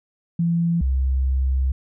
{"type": "tone pair in turn", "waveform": "sine", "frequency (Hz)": [169.2, 65.8], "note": ["E3", "C2"], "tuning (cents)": [45, 10], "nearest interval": "octave + major third", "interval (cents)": 1635, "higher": "first", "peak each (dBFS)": -17, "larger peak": "neither", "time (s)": [[0.39, 0.81], [0.81, 1.72]], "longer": "second", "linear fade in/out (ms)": 5, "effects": []}